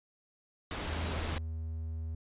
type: noise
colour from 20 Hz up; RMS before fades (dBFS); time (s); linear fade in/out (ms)
pink; -37; 0.71-1.38; 0
type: tone with pitch glide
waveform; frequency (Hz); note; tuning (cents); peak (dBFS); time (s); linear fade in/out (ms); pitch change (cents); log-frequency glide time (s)
triangle; 79.5 to 80.24; D#2 to E2; +38 to -46; -33; 0.87-2.15; 5; +16; 0.97-1.04
effects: resampled to 8000 Hz